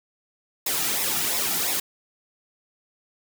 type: noise with flanger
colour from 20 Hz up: white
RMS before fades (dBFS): -25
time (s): 0.66-1.8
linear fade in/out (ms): 5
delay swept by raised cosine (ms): 0.65 to 1.95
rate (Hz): 2.9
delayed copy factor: -0.65
effects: none